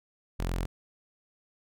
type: tone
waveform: sawtooth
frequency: 43.65 Hz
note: F1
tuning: in tune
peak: -25 dBFS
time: 0.39-0.66 s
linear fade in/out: 10 ms
effects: none